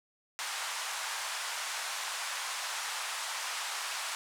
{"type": "band-pass noise", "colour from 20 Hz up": "pink", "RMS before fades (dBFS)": -37, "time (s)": [0.39, 4.15], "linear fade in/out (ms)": 0, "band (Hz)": [840, 10000], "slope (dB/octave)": 24, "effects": []}